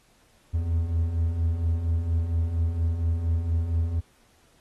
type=beating tone pair; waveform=triangle; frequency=79.5 / 83.8 Hz; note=D#2 / E2; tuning=+38 / +29 cents; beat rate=4.3 Hz; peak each=-29 / -21 dBFS; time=0.53-4.01 s; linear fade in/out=20 ms; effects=pink hiss -62 dBFS RMS until 4.6 s + AAC 32 kbps

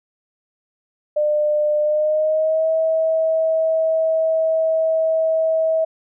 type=tone with pitch glide; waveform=sine; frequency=600 to 643.1 Hz; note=D5 to E5; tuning=+37 to -43 cents; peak=-15 dBFS; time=1.16-5.85 s; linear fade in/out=10 ms; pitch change=+120 cents; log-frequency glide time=1.81-2.69 s; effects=none

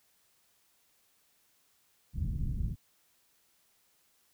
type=low-pass noise; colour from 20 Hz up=pink; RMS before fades=-33 dBFS; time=2.13-2.76 s; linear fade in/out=50 ms; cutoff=180 Hz; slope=24 dB/octave; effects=white hiss -70 dBFS RMS until 4.33 s

